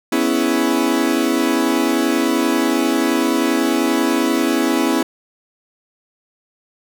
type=chord; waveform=40% pulse; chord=C# minor seventh; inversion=third; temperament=equal; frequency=246.9 / 277.2 / 329.6 / 415.3 Hz; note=B3 / C#4 / E4 / G#4; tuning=0 / 0 / 0 / 0 cents; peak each=-20 / -19 / -18 / -24 dBFS; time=0.12-5.03 s; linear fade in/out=5 ms; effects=none